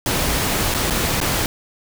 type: noise with dropouts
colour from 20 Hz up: pink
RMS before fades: -20 dBFS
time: 0.06-1.46 s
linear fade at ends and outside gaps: 1 ms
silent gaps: 0.741-0.746 / 0.9-0.906 / 1.203-1.213 s
effects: none